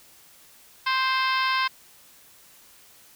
harmonic tone with a mistuned harmonic, 523.3 Hz, C5, in tune, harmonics 2 / 3 / 4 / 5 / 6 / 7 / 8 / 9 / 10, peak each -24 / -28 / -30 / -32 / -34 / -35 / -36 / -37 / -38 dBFS, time 0.86-1.68 s, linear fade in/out 10 ms, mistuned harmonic 9, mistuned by +21 cents, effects white hiss -53 dBFS RMS until 3.15 s

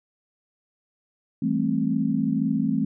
sine chord, A minor seventh, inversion second, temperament just, 165 / 198 / 220 / 264 Hz, E3 / G3 / A3 / C4, +2 / +18 / 0 / +16 cents, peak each -28 / -28 / -25 / -25 dBFS, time 1.42-2.85 s, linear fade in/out 5 ms, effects none

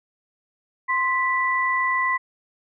sine tone pair together, 1045 / 1972.7 Hz, C6 / B6, -2 / -2 cents, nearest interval major seventh, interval 1100 cents, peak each -22 / -22 dBFS, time 0.88-2.18 s, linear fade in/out 20 ms, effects none

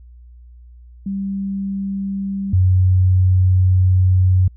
sine tone pair in turn, 196 / 92.5 Hz, G3 / F#2, 0 / 0 cents, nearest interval octave + minor second, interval 1300 cents, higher first, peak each -20 / -10 dBFS, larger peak second, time 1.06-2.53 / 2.53-4.48 s, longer second, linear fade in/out 5 ms, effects added 60 Hz sine -39 dBFS peak until 4.56 s

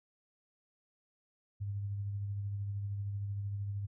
sine tone with tremolo, 100.7 Hz, G2, 47 cents sharp, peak -33 dBFS, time 1.6-3.87 s, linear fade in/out 20 ms, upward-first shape triangle, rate 13 Hz, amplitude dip 35%, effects none

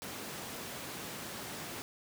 pink high-pass noise, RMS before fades -43 dBFS, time 0.02-1.82 s, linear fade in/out 0 ms, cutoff 140 Hz, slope 12 dB/octave, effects none

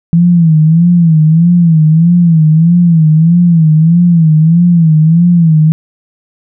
sine tone with vibrato, 164.81 Hz, E3, in tune, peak -3 dBFS, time 0.13-5.72 s, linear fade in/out 0 ms, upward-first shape sine, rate 1.6 Hz, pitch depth 110 cents each way, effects none

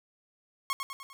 sawtooth tone with echo, 1089 Hz, C#6, 31 cents flat, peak -24 dBFS, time 0.7-0.73 s, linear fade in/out 0 ms, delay 100 ms, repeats 4, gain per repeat -5 dB, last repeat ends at 1.13 s, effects none

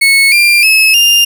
35% pulse tone with pitch steps, 2200 / 2385 / 2586 / 2804 Hz, C#7 / D7 / E7 / F7, -14 / +26 / -34 / +6 cents, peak -3 dBFS, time 0.01-1.25 s, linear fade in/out 10 ms, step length 310 ms, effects none

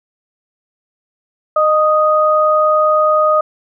sine tone pair together, 614.7 / 1244.5 Hz, D#5 / D#6, -21 / 0 cents, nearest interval octave, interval 1221 cents, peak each -12 dBFS, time 1.56-3.41 s, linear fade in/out 5 ms, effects none

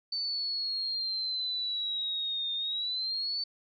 sine exponential two-way sweep, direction down then up, 4540 to 3640 to 4540 Hz, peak -30 dBFS, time 0.12-3.44 s, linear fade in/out 5 ms, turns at 2.54 s, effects none

